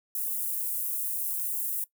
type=high-pass noise; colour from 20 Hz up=white; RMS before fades=-31 dBFS; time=0.15-1.84 s; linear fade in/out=2 ms; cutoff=10000 Hz; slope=24 dB/octave; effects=noise-tail reverb RT60 0.1 s tail -18 dB re dry